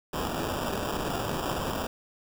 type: noise with sample-and-hold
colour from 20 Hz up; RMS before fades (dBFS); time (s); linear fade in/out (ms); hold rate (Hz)
blue; -31; 0.13-1.87; 5; 2100
effects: none